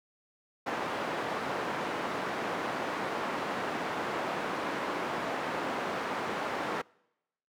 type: band-pass noise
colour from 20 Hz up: white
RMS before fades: -34 dBFS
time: 0.66-6.82 s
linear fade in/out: 10 ms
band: 210 to 1200 Hz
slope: 12 dB/octave
effects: noise-tail reverb RT60 0.9 s tail -26 dB re dry